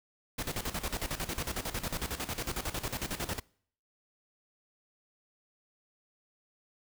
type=noise with tremolo; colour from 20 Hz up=pink; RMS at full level=-34 dBFS; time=0.38-3.4 s; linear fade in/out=10 ms; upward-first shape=square; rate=11 Hz; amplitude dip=75%; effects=noise-tail reverb RT60 0.6 s tail -25 dB re dry